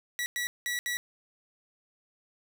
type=tone bursts at uneven times; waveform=sawtooth; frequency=1941 Hz; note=B6; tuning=31 cents flat; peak=-26 dBFS; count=4; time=0.19-0.26 / 0.36-0.47 / 0.66-0.79 / 0.86-0.97 s; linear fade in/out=0 ms; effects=none